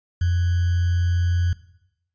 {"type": "tone with sample-and-hold", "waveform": "sine", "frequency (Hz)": 87.4, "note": "F2", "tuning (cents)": 2, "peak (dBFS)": -17, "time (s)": [0.21, 1.53], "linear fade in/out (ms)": 5, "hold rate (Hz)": 1575, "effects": ["noise-tail reverb RT60 0.8 s tail -17 dB re dry", "resampled to 16000 Hz"]}